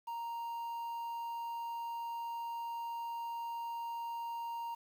triangle tone with quantisation, 932.3 Hz, A#5, in tune, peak -36 dBFS, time 0.07-4.75 s, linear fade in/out 10 ms, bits 10, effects none

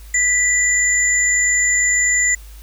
sine tone pair together, 1975.5 / 7093 Hz, B6 / A8, 0 / +13 cents, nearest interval octave + minor seventh, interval 2213 cents, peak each -16 dBFS, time 0.14-2.35 s, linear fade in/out 5 ms, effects added 52 Hz sine -35 dBFS peak until 2.62 s + white hiss -47 dBFS RMS until 2.62 s

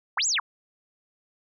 sine linear two-way sweep, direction up then down, 584 to 7902 to 770 Hz, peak -22 dBFS, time 0.17-0.4 s, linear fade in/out 5 ms, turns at 0.27 s, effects none

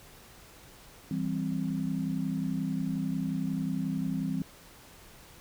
sine chord, C major, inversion first, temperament equal, 164.81 / 196 / 261.6 Hz, E3 / G3 / C4, 0 / 0 / 0 cents, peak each -33 dBFS, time 1.11-4.42 s, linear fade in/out 2 ms, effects pink hiss -53 dBFS RMS until 5.4 s

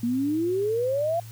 sine exponential sweep, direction up, 230.1 to 698.5 Hz, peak -22 dBFS, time 0.03-1.2 s, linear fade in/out 5 ms, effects added 112 Hz sine -39 dBFS peak until 1.31 s + white hiss -50 dBFS RMS until 1.31 s

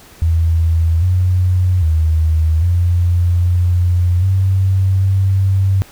sine tone with pitch steps, 82.3 / 91.2 / 79.6 / 87.6 / 88.6 / 95.3 / 96.3 Hz, E2 / F#2 / D#2 / F2 / F2 / G2 / G2, -2 / -24 / +40 / +6 / +25 / -48 / -30 cents, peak -10 dBFS, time 0.22-5.82 s, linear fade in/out 0 ms, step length 800 ms, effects pink hiss -42 dBFS RMS until 5.91 s

